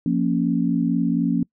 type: chord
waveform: sine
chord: Bb minor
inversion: second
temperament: equal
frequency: 174.61 / 233.1 / 277.2 Hz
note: F3 / Bb3 / Db4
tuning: 0 / 0 / 0 cents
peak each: -22 dBFS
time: 0.06-1.43 s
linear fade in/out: 2 ms
effects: noise-tail reverb RT60 0.1 s tail -25 dB re dry